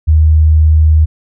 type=tone; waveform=sine; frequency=78 Hz; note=D#2; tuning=5 cents sharp; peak=-4 dBFS; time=0.07-1.06 s; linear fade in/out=20 ms; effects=none